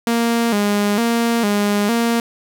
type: tone with vibrato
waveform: sawtooth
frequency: 218.6 Hz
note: A3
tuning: 11 cents flat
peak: -11 dBFS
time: 0.07-2.2 s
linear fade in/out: 2 ms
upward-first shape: square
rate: 1.1 Hz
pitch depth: 110 cents each way
effects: none